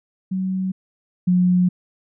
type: tone pair in turn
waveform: sine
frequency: 188 / 180.29 Hz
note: F#3 / F#3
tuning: +28 / -45 cents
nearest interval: minor second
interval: 73 cents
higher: first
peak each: -20 / -13 dBFS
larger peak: second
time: 0.31-0.72 / 1.27-1.69 s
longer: second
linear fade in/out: 10 ms
effects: none